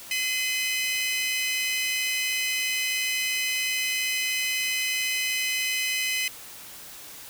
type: tone cluster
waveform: sawtooth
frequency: 2045 / 2528 / 3016 Hz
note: C7 / D#7 / F#7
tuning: -40 / +27 / +32 cents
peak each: -25 / -26 / -28 dBFS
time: 0.11-6.28 s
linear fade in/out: 2 ms
effects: white hiss -43 dBFS RMS until 7.29 s